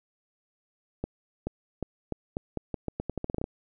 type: accelerating click train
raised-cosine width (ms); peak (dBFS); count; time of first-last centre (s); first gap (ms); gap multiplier
2; -17; 17; 1.04-3.441; 430; 0.83
effects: none